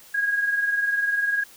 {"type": "tone pair together", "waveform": "sine", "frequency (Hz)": [1641.2, 1661.2], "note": ["G#6", "G#6"], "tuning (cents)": [-21, 0], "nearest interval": "unison", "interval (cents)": 21, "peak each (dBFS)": [-21, -29], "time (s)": [0.14, 1.44], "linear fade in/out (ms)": 10, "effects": ["white hiss -49 dBFS RMS until 1.56 s"]}